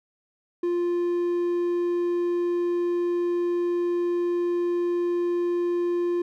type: tone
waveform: triangle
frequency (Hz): 349.2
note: F4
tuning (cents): 0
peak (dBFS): -20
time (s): 0.63-6.22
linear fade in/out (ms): 5
effects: none